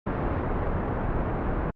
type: low-pass noise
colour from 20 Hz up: pink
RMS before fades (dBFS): -27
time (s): 0.06-1.71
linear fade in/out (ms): 10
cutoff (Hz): 1300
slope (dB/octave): 12
effects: low-pass 2000 Hz 12 dB/octave + Opus 48 kbps